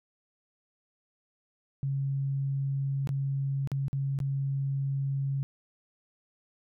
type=tone with dropouts; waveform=sine; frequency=137.4 Hz; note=C#3; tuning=15 cents flat; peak=-27 dBFS; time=1.83-5.43 s; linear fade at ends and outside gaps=0 ms; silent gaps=3.073-3.091 / 3.674-3.717 / 3.882-3.93 / 4.189-4.202 s; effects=none